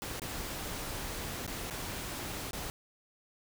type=noise with dropouts; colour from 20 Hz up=pink; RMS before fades=-39 dBFS; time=0.02-2.7 s; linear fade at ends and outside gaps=0 ms; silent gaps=0.196-0.219 / 1.465-1.477 / 1.7-1.708 / 2.509-2.532 s; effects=none